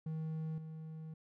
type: tone with level steps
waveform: triangle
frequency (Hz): 158.5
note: D#3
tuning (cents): +32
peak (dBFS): -35 / -42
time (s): 0.06-1.14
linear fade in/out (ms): 5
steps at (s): 0.58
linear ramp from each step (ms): 2
effects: none